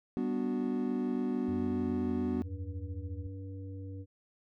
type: chord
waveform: triangle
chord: G major seventh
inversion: none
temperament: equal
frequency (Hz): 196 / 246.9 / 293.7 / 370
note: G3 / B3 / D4 / F#4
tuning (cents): 0 / 0 / 0 / 0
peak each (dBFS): -36 / -30 / -36 / -36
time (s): 0.17-2.42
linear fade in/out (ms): 0
type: tone with pitch glide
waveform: sine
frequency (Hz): 91.5 to 81.99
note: F#2 to E2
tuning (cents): -19 to -9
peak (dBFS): -39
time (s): 1.48-3.27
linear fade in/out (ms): 5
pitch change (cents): -190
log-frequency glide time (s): 1.61-2.83
type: harmonic tone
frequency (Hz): 96.1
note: G2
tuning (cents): -34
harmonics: 1 / 3 / 5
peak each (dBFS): -40 / -47 / -52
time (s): 2.43-4.06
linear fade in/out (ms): 50
effects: none